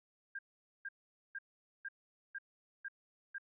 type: tone bursts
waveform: sine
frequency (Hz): 1601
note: G6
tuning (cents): +36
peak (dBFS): -40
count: 7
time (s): 0.35-3.383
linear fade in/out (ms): 5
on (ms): 39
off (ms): 460
effects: none